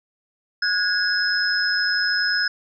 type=tone cluster; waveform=sine; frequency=1461 / 1648 / 5130 Hz; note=F#6 / G#6 / E8; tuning=-22 / -14 / -48 cents; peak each=-23 dBFS; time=0.62-2.48 s; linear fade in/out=5 ms; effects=none